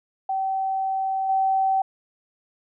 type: tone with level steps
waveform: sine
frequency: 769 Hz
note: G5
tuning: 33 cents flat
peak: -22 / -18 dBFS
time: 0.29-1.82 s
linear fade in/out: 5 ms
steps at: 1.29 s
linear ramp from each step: 5 ms
effects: none

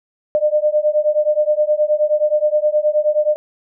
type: beating tone pair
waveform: sine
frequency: 599 / 608.5 Hz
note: D5 / D#5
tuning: +34 / -39 cents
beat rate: 9.5 Hz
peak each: -16 dBFS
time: 0.35-3.36 s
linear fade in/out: 0 ms
effects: none

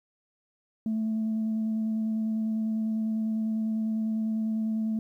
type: tone with vibrato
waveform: sine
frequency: 220 Hz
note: A3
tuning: in tune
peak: -24 dBFS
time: 0.86-4.99 s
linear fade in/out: 2 ms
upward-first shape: square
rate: 10 Hz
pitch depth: 9 cents each way
effects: tanh soft clip ceiling -23 dBFS + 11-bit

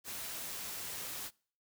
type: noise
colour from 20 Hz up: white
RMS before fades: -42 dBFS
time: 0.04-1.31 s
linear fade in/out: 50 ms
effects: noise-tail reverb RT60 0.5 s tail -26 dB re dry

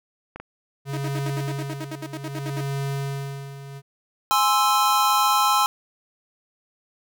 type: clicks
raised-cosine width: 0.5 ms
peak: -21 dBFS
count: 2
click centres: 0.36 / 0.4 s
type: tone with tremolo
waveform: square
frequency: 138.59 Hz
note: C#3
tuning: in tune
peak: -25 dBFS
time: 0.85-3.82 s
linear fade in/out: 50 ms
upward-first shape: sine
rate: 0.63 Hz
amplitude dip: 75%
type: tone bursts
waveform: sawtooth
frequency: 316.5 Hz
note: D#4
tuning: 30 cents sharp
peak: -26 dBFS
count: 16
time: 0.93-2.61 s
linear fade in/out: 5 ms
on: 45 ms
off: 64 ms
type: chord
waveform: square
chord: Ab augmented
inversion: none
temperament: equal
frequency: 830.6 / 1046.5 / 1318.5 Hz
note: Ab5 / C6 / E6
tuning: 0 / 0 / 0 cents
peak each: -23 / -22 / -22 dBFS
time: 4.31-5.66 s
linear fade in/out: 0 ms
effects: none

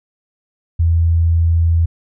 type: tone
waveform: sine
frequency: 83.3 Hz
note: E2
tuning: 19 cents sharp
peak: -10 dBFS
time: 0.79-1.86 s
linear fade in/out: 10 ms
effects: none

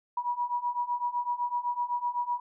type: beating tone pair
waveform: sine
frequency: 964 / 971.9 Hz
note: B5 / B5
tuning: -42 / -28 cents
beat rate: 7.9 Hz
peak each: -32 / -30 dBFS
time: 0.17-2.4 s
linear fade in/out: 5 ms
effects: none

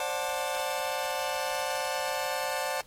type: chord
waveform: sawtooth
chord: D dominant seventh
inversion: third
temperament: just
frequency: 528.6 / 587.3 / 734.2 / 881 Hz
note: C5 / D5 / F#5 / A5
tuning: +18 / 0 / -14 / +2 cents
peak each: -31 dBFS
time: 0-2.81 s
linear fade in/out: 2 ms
effects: pink hiss -58 dBFS RMS until 2.86 s + AAC 48 kbps

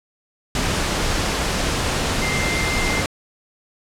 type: tone in noise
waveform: sine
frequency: 2093 Hz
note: C7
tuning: in tune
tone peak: -24 dBFS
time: 2.22-3.01 s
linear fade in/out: 2 ms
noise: pink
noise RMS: -21 dBFS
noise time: 0.55-3.06 s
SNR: -6 dB
effects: low-pass 8000 Hz 12 dB/octave

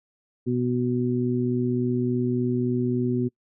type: harmonic tone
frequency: 123.47 Hz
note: B2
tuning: in tune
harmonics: 1 / 2 / 3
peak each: -27 / -24 / -27 dBFS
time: 0.46-3.29 s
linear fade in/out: 20 ms
effects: noise-tail reverb RT60 0.1 s tail -25 dB re dry

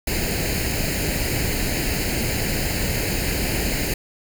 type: noise with comb filter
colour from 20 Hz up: pink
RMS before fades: -23 dBFS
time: 0.07-3.94 s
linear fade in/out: 5 ms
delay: 0.43 ms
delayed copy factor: +0.75
effects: none

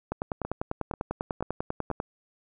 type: two click trains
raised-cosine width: 1 ms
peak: -19 / -15 dBFS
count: 4 / 20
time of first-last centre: 0.45-1.913 / 0.12-2.001 s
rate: 2.05 / 10.1 Hz
effects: none

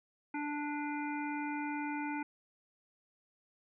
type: harmonic tone with a mistuned harmonic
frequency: 293.7 Hz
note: D4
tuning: in tune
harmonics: 1 / 3 / 5 / 7 / 8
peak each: -37 / -40 / -45 / -47 / -47 dBFS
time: 0.34-2.23 s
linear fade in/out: 5 ms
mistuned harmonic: 8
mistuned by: +42 cents
effects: none

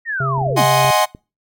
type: linear sweep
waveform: sine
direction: down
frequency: 1900 to 85.3 Hz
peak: -19 dBFS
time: 0.05-0.66 s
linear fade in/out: 50 ms
type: harmonic tone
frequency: 134.6 Hz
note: C3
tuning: 49 cents sharp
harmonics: 1 / 3 / 5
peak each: -19 / -29 / -28 dBFS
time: 0.2-0.91 s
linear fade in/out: 5 ms
type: clicks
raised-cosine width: 3 ms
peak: -21 dBFS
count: 6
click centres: 0.38 / 0.416 / 0.469 / 0.503 / 0.847 / 1.149 s
type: chord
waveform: 45% pulse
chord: Ab dominant seventh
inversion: second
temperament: equal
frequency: 622.3 / 740 / 830.6 / 1046.5 Hz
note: Eb5 / Gb5 / Ab5 / C6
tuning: 0 / 0 / 0 / 0 cents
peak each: -18 dBFS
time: 0.56-1.06 s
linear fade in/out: 20 ms
effects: noise-tail reverb RT60 0.3 s tail -24 dB re dry

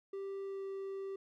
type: tone with pitch glide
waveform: triangle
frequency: 392 to 389.5 Hz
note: G4 to G4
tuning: 0 to -11 cents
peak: -37 dBFS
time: 0.13-1.16 s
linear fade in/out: 5 ms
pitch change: -11 cents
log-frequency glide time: 0.44-0.63 s
effects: none

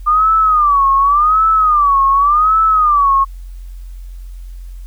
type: tone with vibrato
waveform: sine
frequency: 1195 Hz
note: D6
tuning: 30 cents sharp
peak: -8 dBFS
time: 0.06-3.25 s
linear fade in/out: 20 ms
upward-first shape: sine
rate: 0.88 Hz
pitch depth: 160 cents each way
effects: added 44 Hz sine -27 dBFS peak until 4.86 s + white hiss -53 dBFS RMS until 4.86 s

